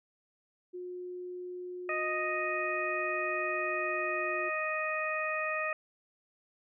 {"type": "tone with pitch glide", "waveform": "sine", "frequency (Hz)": [360, 357.1], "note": ["F#4", "F4"], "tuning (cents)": [-47, 39], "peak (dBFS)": -38, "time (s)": [0.73, 4.5], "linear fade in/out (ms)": 20, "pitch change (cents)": -14, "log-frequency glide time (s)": [3.56, 4.23]}
{"type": "harmonic tone", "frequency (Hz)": 622.3, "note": "D#5", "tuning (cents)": 0, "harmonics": [1, 2, 3, 4], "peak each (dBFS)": [-36, -36, -36, -36], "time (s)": [1.89, 5.73], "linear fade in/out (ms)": 2}
{"effects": []}